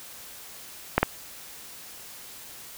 clicks, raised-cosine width 0.5 ms, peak -3 dBFS, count 2, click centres 0.98 / 1.03 s, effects white hiss -44 dBFS RMS until 2.77 s

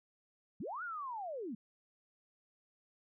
sine linear two-way sweep, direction up then down, 136.1 to 1480 to 195.4 Hz, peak -39 dBFS, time 0.6-1.55 s, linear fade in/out 5 ms, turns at 0.83 s, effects none

